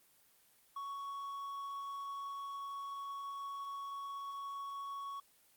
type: tone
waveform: triangle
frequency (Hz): 1114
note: C#6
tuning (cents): +8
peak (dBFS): -38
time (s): 0.76-5.2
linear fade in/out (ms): 5
effects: white hiss -68 dBFS RMS until 5.56 s + Opus 24 kbps